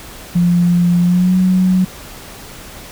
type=tone with pitch glide; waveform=sine; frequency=174.61 to 184.99 Hz; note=F3 to F#3; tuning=0 to 0 cents; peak=-9 dBFS; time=0.35-1.85 s; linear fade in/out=10 ms; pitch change=+100 cents; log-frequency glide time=1.01-1.36 s; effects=pink hiss -34 dBFS RMS until 2.91 s